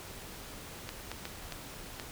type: clicks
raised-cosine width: 0.2 ms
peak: -21 dBFS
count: 5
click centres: 0.891 / 1.116 / 1.254 / 1.523 / 1.998 s
effects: pink hiss -46 dBFS RMS until 2.11 s